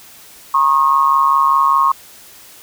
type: tone with amplitude modulation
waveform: sine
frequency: 1088 Hz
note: C#6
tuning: 33 cents flat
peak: -6 dBFS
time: 0.54-1.92 s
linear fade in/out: 5 ms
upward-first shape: sine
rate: 145 Hz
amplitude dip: 80%
effects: white hiss -41 dBFS RMS until 2.62 s